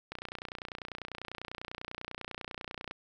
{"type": "click train", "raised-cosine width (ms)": 0.3, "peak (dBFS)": -23, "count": 85, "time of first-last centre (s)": [0.12, 2.911], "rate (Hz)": 30.1, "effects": []}